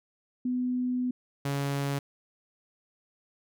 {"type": "tone pair in turn", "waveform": ["sine", "sawtooth"], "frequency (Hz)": [250, 140.31], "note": ["B3", "C#3"], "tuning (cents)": [21, 21], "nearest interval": "minor seventh", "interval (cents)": 1000, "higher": "first", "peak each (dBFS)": [-26, -24], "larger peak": "second", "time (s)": [[0.45, 1.11], [1.45, 1.99]], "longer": "first", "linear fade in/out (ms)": 5, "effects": []}